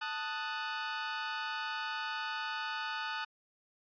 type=chord; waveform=sawtooth; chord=D# diminished; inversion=second; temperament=equal; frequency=880 / 1244.5 / 1480 Hz; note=A5 / D#6 / F#6; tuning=0 / 0 / 0 cents; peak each=-36 / -37 / -35 dBFS; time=0.01-3.25 s; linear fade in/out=10 ms; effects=resampled to 11025 Hz